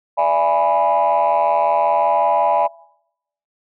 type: chord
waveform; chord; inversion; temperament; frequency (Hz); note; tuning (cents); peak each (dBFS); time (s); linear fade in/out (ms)
sine; E dominant seventh; third; equal with one note detuned; 587.3 / 672.7 / 830.6 / 987.8; D5 / E5 / G#5 / B5; 0 / +35 / 0 / 0; -19 / -18 / -16 / -18; 0.17-2.68; 20
effects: noise-tail reverb RT60 0.8 s tail -24 dB re dry + tanh soft clip ceiling -8 dBFS